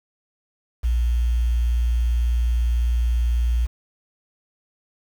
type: tone with quantisation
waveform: sine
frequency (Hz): 59.1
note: A#1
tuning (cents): +24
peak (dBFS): -17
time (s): 0.83-3.67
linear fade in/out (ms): 20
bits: 7
effects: none